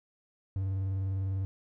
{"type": "tone with vibrato", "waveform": "triangle", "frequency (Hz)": 96.1, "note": "G2", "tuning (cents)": -34, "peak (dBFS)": -27, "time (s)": [0.56, 1.45], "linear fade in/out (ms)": 0, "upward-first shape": "sine", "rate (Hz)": 20, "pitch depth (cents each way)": 49, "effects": []}